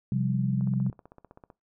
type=chord; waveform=sine; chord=C suspended fourth; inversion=none; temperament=equal; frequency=130.81 / 174.61 / 196 Hz; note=C3 / F3 / G3; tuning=0 / 0 / 0 cents; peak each=-26 / -31 / -29 dBFS; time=0.12-0.9 s; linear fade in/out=2 ms
type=click train; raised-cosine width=1 ms; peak=-34 dBFS; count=15; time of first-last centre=0.61-1.502 s; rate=15.7 Hz
effects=noise-tail reverb RT60 0.2 s tail -21 dB re dry